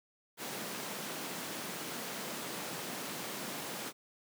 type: high-pass noise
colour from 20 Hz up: pink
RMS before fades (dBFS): -41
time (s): 0.37-3.93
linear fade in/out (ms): 50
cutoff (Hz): 170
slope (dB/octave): 24
effects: none